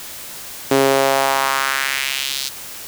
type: tone with high-pass filter sweep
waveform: sawtooth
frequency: 135.9 Hz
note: C#3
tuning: 34 cents flat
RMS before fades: -18 dBFS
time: 0.71-2.49 s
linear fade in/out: 5 ms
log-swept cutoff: 340 to 4400 Hz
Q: 1.9
effects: white hiss -33 dBFS RMS until 2.87 s